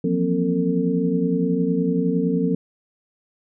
sine tone cluster, 168 / 178.8 / 237.1 / 265.8 / 451.4 Hz, E3 / F3 / A#3 / C4 / A4, +33 / +41 / +30 / +27 / +44 cents, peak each -29 / -22 / -26 / -23 / -25 dBFS, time 0.04-2.55 s, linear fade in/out 5 ms, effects none

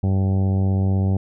harmonic tone, 96 Hz, G2, 36 cents flat, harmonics 1 / 2 / 3 / 4 / 5 / 6 / 7 / 8 / 9, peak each -17 / -23 / -33 / -34 / -38 / -39 / -41 / -39 / -48 dBFS, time 0.03-1.17 s, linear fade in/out 5 ms, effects none

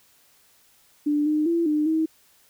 sine tone with pitch steps, 294.9 / 304.2 / 337 / 301.8 / 318.5 Hz, D4 / D#4 / E4 / D4 / D#4, +7 / -39 / +38 / +47 / +41 cents, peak -19 dBFS, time 1.06-2.06 s, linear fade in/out 10 ms, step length 200 ms, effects white hiss -59 dBFS RMS until 2.49 s

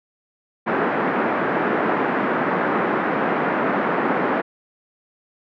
pink band-pass noise, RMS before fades -21 dBFS, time 0.66-4.42 s, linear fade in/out 20 ms, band 210 to 1800 Hz, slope 24 dB/octave, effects none

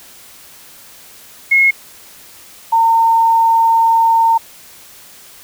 sine tone pair in turn, 2166 / 910.7 Hz, C#7 / A#5, -41 / -41 cents, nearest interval octave + minor third, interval 1500 cents, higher first, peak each -7 / -8 dBFS, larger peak first, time 1.51-1.71 / 2.72-4.38 s, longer second, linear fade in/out 10 ms, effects white hiss -40 dBFS RMS until 5.43 s

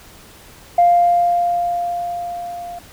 sine tone with level ramp, 698.5 Hz, F5, in tune, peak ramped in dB -7 to -28 dBFS, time 0.78-2.79 s, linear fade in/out 5 ms, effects tanh soft clip ceiling -4 dBFS + pink hiss -43 dBFS RMS until 2.92 s

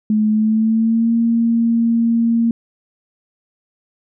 sine tone with pitch glide, 214.4 to 231.1 Hz, A3 to A#3, -45 to -15 cents, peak -12 dBFS, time 0.1-2.51 s, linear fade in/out 2 ms, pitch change +130 cents, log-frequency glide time 0.3-1.13 s, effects none

